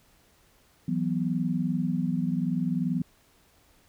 sine chord, E suspended second, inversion none, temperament just, 164.81 / 185.42 / 247.2 Hz, E3 / F#3 / B3, 0 / +4 / +2 cents, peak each -29 dBFS, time 0.88-3.02 s, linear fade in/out 5 ms, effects pink hiss -62 dBFS RMS until 3.88 s

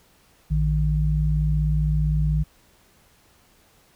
sine tone pair together, 57.27 / 152.9 Hz, A#1 / D#3, -30 / -30 cents, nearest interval octave + perfect fourth, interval 1700 cents, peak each -21 dBFS, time 0.5-2.44 s, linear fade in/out 20 ms, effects pink hiss -58 dBFS RMS until 3.95 s

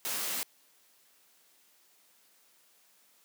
white noise with comb filter, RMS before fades -34 dBFS, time 0.05-0.43 s, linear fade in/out 0 ms, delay 16 ms, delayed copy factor -0.65, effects white hiss -65 dBFS RMS until 3.24 s + high-pass 200 Hz 12 dB/octave

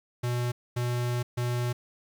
square tone bursts at uneven times, 121.9 Hz, B2, 22 cents flat, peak -27 dBFS, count 3, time 0.23-0.52 / 0.76-1.23 / 1.37-1.73 s, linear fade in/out 10 ms, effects 10-bit

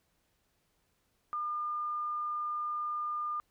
sine tone, 1207 Hz, D6, 47 cents sharp, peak -32 dBFS, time 1.33-3.4 s, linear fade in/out 0 ms, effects pink hiss -75 dBFS RMS until 3.5 s

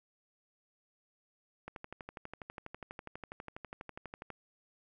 click train, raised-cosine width 0.5 ms, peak -28 dBFS, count 33, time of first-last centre 1.68-4.303 s, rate 12.2 Hz, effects none

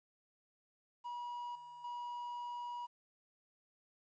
triangle tone with level steps, 965 Hz, B5, 40 cents flat, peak -39 / -48 / -39 dBFS, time 1.04-2.87 s, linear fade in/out 20 ms, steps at 1.55 / 1.84 s, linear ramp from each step 5 ms, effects resampled to 16000 Hz + 12-bit

